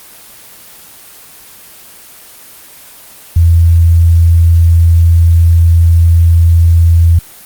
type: tone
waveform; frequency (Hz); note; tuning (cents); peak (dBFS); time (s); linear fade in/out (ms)
sine; 83.9; E2; +31; -3; 3.36-7.19; 5
effects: white hiss -35 dBFS RMS until 7.45 s + Opus 24 kbps